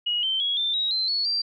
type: tone with pitch steps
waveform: sine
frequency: 2898 / 3106 / 3329 / 3568 / 3824 / 4098 / 4393 / 4708 Hz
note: F#7 / G7 / G#7 / A7 / A#7 / C8 / C#8 / D8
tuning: -37 / -17 / +3 / +23 / +43 / -37 / -16 / +3 cents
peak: -22 dBFS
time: 0.06-1.42 s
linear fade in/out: 10 ms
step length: 170 ms
effects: none